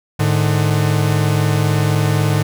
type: tone pair together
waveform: 45% pulse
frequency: 106.07 / 150 Hz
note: G#2 / D3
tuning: +37 / +37 cents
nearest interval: tritone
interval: 600 cents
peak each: -16 dBFS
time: 0.19-2.43 s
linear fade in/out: 10 ms
effects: none